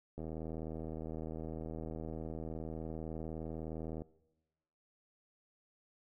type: click train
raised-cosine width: 2 ms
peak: -30 dBFS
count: 307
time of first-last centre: 0.18-4.019 s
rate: 79.7 Hz
effects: noise-tail reverb RT60 1.0 s tail -19 dB re dry